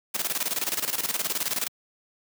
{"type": "noise with tremolo", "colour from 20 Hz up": "white", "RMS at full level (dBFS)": -26, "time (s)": [0.14, 1.68], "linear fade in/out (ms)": 10, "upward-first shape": "square", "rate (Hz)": 19, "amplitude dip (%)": 75, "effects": ["high-pass 150 Hz 12 dB/octave"]}